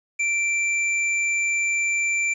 square tone, 2348 Hz, D7, 1 cent flat, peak -21 dBFS, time 0.19-2.34 s, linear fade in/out 10 ms, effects resampled to 24000 Hz + 9-bit

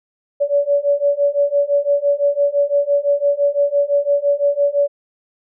sine beating tone pair, 568 / 573.9 Hz, C#5 / D5, +42 / -40 cents, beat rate 5.9 Hz, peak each -17 / -16 dBFS, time 0.4-4.88 s, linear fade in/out 20 ms, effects none

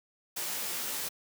white noise with comb filter, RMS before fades -35 dBFS, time 0.36-1.09 s, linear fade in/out 10 ms, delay 17 ms, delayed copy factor +0.9, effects high-pass 150 Hz 12 dB/octave

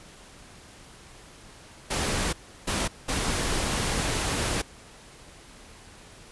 pink noise bursts at uneven times, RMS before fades -27 dBFS, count 3, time 1.9-2.33 / 2.67-2.88 / 3.08-4.62 s, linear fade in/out 10 ms, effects pink hiss -49 dBFS RMS until 6.31 s + resampled to 24000 Hz

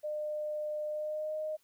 sine tone with pitch glide, 604 to 618.5 Hz, D5 to D#5, +48 to -10 cents, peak -33 dBFS, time 0.03-1.57 s, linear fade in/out 20 ms, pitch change +42 cents, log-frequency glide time 0.88-1.36 s, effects white hiss -71 dBFS RMS until 1.63 s

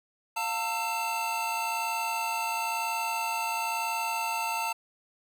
square tone cluster, 703 / 906 / 1333 / 2657 Hz, F5 / A#5 / E6 / E7, +11 / -50 / +19 / +13 cents, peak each -39 / -31 / -39 / -36 dBFS, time 0.36-4.73 s, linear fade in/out 10 ms, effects none

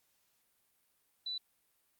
sine tone, 3974 Hz, B7, 10 cents sharp, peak -36 dBFS, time 1.26-1.38 s, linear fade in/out 5 ms, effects white hiss -75 dBFS RMS until 1.99 s + Opus 48 kbps

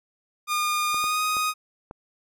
sawtooth tone with pitch glide, 1215 to 1247.7 Hz, D#6 to D#6, -42 to +4 cents, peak -19 dBFS, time 0.47-1.54 s, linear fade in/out 50 ms, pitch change +46 cents, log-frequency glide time 0.9-1.22 s
clicks, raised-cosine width 1 ms, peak -24 dBFS, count 4, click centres 0.944 / 1.041 / 1.368 / 1.911 s
effects none

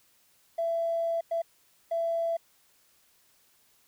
triangle tone bursts at uneven times, 668 Hz, E5, 23 cents sharp, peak -22 dBFS, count 3, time 0.58-1.21 / 1.31-1.42 / 1.91-2.37 s, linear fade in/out 10 ms, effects tanh soft clip ceiling -24 dBFS + white hiss -65 dBFS RMS until 3.87 s

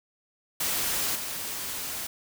white noise with level steps, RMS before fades -28 / -34 dBFS, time 0.6-2.07 s, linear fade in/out 5 ms, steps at 1.15 s, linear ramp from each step 10 ms, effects none

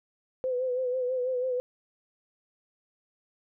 sine tone with vibrato, 506 Hz, B4, 42 cents sharp, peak -26 dBFS, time 0.44-1.6 s, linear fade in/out 0 ms, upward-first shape sine, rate 6.1 Hz, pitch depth 49 cents each way, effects none

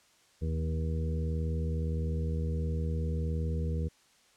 harmonic tone with a mistuned harmonic, 79.5 Hz, D#2, 38 cents sharp, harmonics 1 / 2 / 3 / 4 / 5 / 6, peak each -30 / -35 / -43 / -49 / -46 / -42 dBFS, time 0.41-3.89 s, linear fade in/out 20 ms, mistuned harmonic 2, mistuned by +22 cents, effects white hiss -64 dBFS RMS until 4.36 s + low-pass 8000 Hz 12 dB/octave

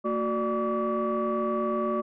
sine tone cluster, 227 / 367.4 / 591 / 1146 Hz, A#3 / F#4 / D5 / D6, -46 / -12 / +11 / -43 cents, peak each -29 dBFS, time 0.04-2.02 s, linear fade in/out 20 ms, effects tanh soft clip ceiling -19 dBFS

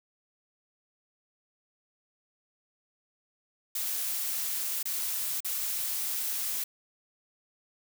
blue noise with dropouts, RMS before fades -32 dBFS, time 3.75-6.64 s, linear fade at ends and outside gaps 5 ms, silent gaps 4.829-4.854 / 5.405-5.446 s, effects none

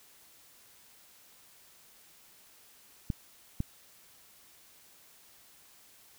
clicks, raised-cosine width 5 ms, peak -18 dBFS, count 2, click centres 3.102 / 3.604 s, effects white hiss -59 dBFS RMS until 6.18 s

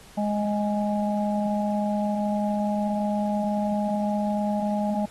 harmonic tone, 207.7 Hz, G#3, in tune, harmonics 1 / 3 / 4, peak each -24 / -29 / -30 dBFS, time 0.17-5.06 s, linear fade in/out 10 ms, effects pink hiss -50 dBFS RMS until 5.1 s + AAC 32 kbps

